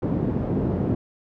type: band-pass noise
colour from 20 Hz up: pink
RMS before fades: -24 dBFS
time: 0.02-0.95 s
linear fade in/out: 5 ms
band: 110 to 360 Hz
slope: 12 dB/octave
effects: none